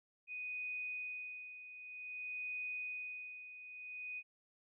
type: tone with tremolo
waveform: sine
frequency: 2489 Hz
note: D#7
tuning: in tune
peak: -39 dBFS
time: 0.27-4.23 s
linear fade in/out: 50 ms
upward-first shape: sine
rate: 0.53 Hz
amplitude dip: 70%
effects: none